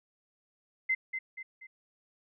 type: tone with echo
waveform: sine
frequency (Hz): 2067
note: C7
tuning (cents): -22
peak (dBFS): -25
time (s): 0.89-0.95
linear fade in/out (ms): 10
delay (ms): 240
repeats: 3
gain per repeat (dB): -7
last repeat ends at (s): 1.67
effects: none